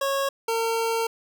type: tone pair in turn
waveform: 25% pulse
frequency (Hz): 550 / 455.5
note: C#5 / A#4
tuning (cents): -14 / -40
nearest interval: minor third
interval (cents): 326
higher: first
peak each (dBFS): -19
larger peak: neither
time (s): 0.01-0.29 / 0.48-1.07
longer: second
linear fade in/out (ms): 5
effects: none